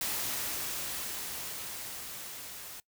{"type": "noise with level ramp", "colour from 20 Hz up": "white", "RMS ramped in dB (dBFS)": [-33, -45], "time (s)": [0.01, 2.8], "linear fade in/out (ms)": 2, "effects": ["noise-tail reverb RT60 0.1 s tail -21 dB re dry"]}